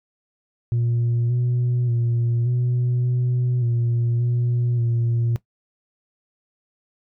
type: tone with pitch steps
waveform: sine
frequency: 118.4 / 122.6 / 118 / 123.1 / 124 / 118.2 / 120.8 / 117.2 Hz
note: A#2 / B2 / A#2 / B2 / B2 / A#2 / B2 / A#2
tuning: +27 / -12 / +22 / -5 / +7 / +24 / -38 / +10 cents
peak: -16 dBFS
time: 0.72-5.36 s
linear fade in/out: 0 ms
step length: 580 ms
effects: noise-tail reverb RT60 0.1 s tail -18 dB re dry + tanh soft clip ceiling -16 dBFS